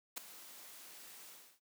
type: noise with ADSR envelope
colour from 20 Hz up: white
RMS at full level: -38 dBFS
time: 0.16-1.6 s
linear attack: 17 ms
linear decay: 5 ms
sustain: -16 dB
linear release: 310 ms
effects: noise-tail reverb RT60 0.1 s tail -21 dB re dry + high-pass 200 Hz 12 dB/octave